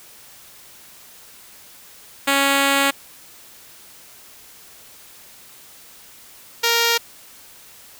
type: tone pair in turn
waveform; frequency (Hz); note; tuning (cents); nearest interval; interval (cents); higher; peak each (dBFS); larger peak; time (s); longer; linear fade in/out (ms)
5% pulse; 277.2 / 466.2; C#4 / A#4; 0 / 0; major sixth; 900; second; -4; neither; 2.27-2.91 / 6.63-6.98; first; 10
effects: white hiss -45 dBFS RMS until 7.99 s